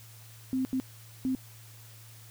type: tone bursts at uneven times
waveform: sine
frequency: 260 Hz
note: C4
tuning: 11 cents flat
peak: -26 dBFS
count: 3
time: 0.53-0.65 / 0.73-0.8 / 1.25-1.35 s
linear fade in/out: 0 ms
effects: added 112 Hz sine -50 dBFS peak until 2.3 s + white hiss -54 dBFS RMS until 2.3 s